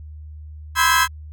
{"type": "tone cluster", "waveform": "35% pulse", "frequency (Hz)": [993, 1040, 1297, 1577, 1655], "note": ["B5", "C6", "E6", "G6", "G#6"], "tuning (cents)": [9, -11, -28, 10, -6], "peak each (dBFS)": -19, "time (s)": [0.75, 1.08], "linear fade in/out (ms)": 50, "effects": ["added 76 Hz sine -34 dBFS peak until 1.32 s"]}